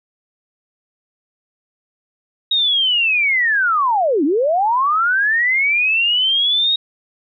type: linear two-way sweep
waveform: sine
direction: down then up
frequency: 3788 to 264.7 to 3788 Hz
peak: -13 dBFS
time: 2.51-6.76 s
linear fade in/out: 5 ms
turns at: 4.24 s
effects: none